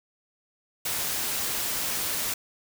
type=noise; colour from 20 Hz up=white; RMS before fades=-29 dBFS; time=0.85-2.34 s; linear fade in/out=5 ms; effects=none